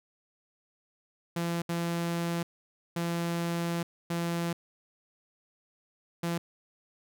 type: tone bursts at uneven times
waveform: sawtooth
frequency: 170 Hz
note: F3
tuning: 46 cents flat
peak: -25 dBFS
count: 5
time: 1.36-1.62 / 1.69-2.43 / 2.96-3.83 / 4.1-4.53 / 6.23-6.38 s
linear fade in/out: 5 ms
effects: none